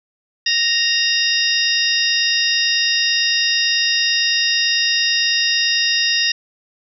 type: harmonic tone with a mistuned harmonic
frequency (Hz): 929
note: A#5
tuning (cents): -6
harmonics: 2 / 3 / 4 / 5 / 6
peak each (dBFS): -21 / -21 / -21 / -21 / -21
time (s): 0.46-6.32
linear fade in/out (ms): 5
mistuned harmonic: 5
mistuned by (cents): +120
effects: none